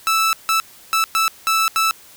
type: tone bursts at uneven times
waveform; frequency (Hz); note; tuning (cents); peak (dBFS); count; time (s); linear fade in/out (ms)
sawtooth; 1316; E6; -3; -11; 6; 0.07-0.33 / 0.49-0.6 / 0.93-1.04 / 1.15-1.28 / 1.47-1.68 / 1.76-1.91; 0
effects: white hiss -45 dBFS RMS until 2.16 s